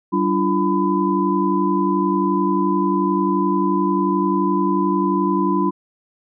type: tone cluster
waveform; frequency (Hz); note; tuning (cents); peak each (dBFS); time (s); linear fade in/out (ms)
sine; 191.3 / 292.3 / 343.7 / 1004; G3 / D4 / F4 / B5; -42 / -8 / -28 / +28; -21; 0.12-5.71; 20
effects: none